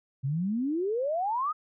sine exponential sweep, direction up, 128 to 1290 Hz, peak -26 dBFS, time 0.23-1.53 s, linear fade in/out 20 ms, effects none

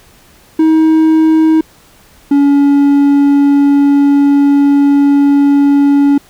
triangle tone pair in turn, 317.5 / 282.9 Hz, D#4 / C#4, +35 / +35 cents, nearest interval major second, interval 200 cents, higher first, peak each -3 dBFS, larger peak neither, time 0.59-1.61 / 2.31-6.18 s, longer second, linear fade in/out 5 ms, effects pink hiss -44 dBFS RMS until 6.29 s

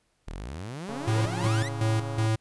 sawtooth exponential sweep, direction up, 34.65 to 2086 Hz, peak -31 dBFS, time 0.27-1.69 s, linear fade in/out 10 ms
30% pulse tone with exponential growth, 176.5 Hz, F3, 19 cents sharp, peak -26 dBFS, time 0.5-1.47 s, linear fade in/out 0 ms, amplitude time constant 210 ms
click train, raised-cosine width 1 ms, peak -25 dBFS, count 192, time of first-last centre 0.89-2.264 s, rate 139 Hz
square tone with tremolo, 110.3 Hz, A2, 5 cents sharp, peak -23 dBFS, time 1.07-2.36 s, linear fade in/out 10 ms, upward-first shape square, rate 2.7 Hz, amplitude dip 65%
effects pink hiss -71 dBFS RMS until 2.4 s + resampled to 24000 Hz

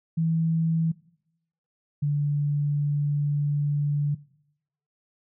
sine tone pair in turn, 163 / 145.5 Hz, E3 / D3, -19 / -16 cents, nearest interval major second, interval 197 cents, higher first, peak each -21 dBFS, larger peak neither, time 0.17-0.92 / 2.02-4.15 s, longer second, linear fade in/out 10 ms, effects noise-tail reverb RT60 0.8 s tail -21 dB re dry

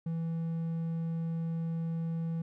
triangle tone, 164.81 Hz, E3, in tune, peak -29 dBFS, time 0.06-2.42 s, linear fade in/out 5 ms, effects none

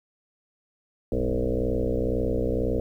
sine tone with frequency modulation, 261.6 Hz, C4, in tune, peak -22 dBFS, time 1.12-2.8 s, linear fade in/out 2 ms, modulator 62 Hz, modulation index 4.6, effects 10-bit

